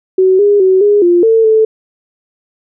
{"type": "tone with pitch steps", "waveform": "sine", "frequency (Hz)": [375.5, 408.9, 376.4, 412, 349.3, 449.2, 439], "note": ["F#4", "G#4", "F#4", "G#4", "F4", "A4", "A4"], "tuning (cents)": [26, -27, 30, -14, 0, 36, -4], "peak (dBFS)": -5, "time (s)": [0.18, 1.65], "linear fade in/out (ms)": 5, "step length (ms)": 210, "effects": []}